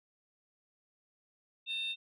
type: tone pair together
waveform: sine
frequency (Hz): 2685 / 3650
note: E7 / A#7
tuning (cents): +31 / -37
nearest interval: perfect fourth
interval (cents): 532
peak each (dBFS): -37 / -34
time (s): 1.66-1.96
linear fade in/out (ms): 50
effects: tanh soft clip ceiling -29 dBFS